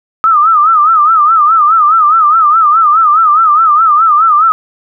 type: tone with vibrato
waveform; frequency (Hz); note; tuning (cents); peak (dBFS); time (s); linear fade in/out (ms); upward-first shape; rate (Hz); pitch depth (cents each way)
sine; 1258; D#6; +19; -4; 0.24-4.52; 0; sine; 4.8; 120
effects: none